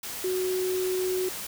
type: tone in noise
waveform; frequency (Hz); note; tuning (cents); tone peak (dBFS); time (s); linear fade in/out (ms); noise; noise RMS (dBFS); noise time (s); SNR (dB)
sine; 370; F#4; 0; -25; 0.24-1.29; 5; white; -36; 0.03-1.47; +8
effects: none